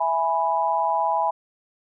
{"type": "chord", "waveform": "sine", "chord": "E major", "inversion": "none", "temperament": "equal", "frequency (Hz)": [659.3, 830.6, 987.8], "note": ["E5", "G#5", "B5"], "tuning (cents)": [0, 0, 0], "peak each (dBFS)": [-26, -23, -23], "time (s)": [0, 1.31], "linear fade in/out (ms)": 10, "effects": []}